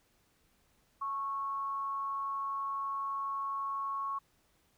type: tone with frequency modulation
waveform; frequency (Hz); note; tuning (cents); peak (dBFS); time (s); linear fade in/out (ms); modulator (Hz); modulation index
sine; 1102; C#6; -11; -33; 1.01-4.19; 10; 229; 0.25
effects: pink hiss -71 dBFS RMS until 4.77 s